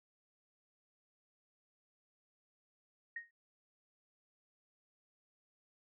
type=tone with exponential decay; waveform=sine; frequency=1864.7 Hz; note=A#6; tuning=in tune; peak=-37 dBFS; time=3.16-3.31 s; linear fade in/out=5 ms; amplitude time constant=32 ms; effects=none